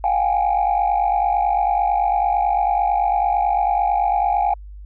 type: tone cluster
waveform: sine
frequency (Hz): 712 / 785 / 834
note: F5 / G5 / G#5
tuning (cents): +33 / +2 / +7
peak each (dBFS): -19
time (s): 0.04-4.54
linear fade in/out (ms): 2
effects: tanh soft clip ceiling -10 dBFS + added 50 Hz sine -34 dBFS peak until 4.85 s